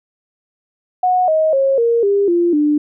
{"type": "tone with pitch steps", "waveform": "sine", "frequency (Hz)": [732, 629.9, 542.1, 466.5, 401.4, 345.5, 297.3], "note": ["F#5", "D#5", "C#5", "A#4", "G4", "F4", "D4"], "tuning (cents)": [-19, 21, -39, 1, 41, -19, 21], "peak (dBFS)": -11, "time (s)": [1.03, 2.78], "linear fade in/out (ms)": 5, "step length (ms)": 250, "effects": []}